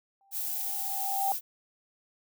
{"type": "tone with exponential growth", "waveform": "sine", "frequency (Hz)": 787, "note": "G5", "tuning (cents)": 7, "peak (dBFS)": -24, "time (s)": [0.21, 1.32], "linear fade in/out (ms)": 1, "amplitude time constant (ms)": 240}
{"type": "noise", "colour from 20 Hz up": "violet", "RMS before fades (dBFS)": -33, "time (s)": [0.31, 1.41], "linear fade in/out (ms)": 50}
{"effects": []}